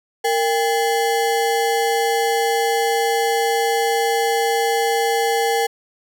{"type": "ring-modulated tone", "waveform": "square", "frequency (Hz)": 630, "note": "D#5", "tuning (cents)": 21, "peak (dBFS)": -14, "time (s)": [0.24, 5.67], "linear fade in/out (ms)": 10, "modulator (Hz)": 169, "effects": []}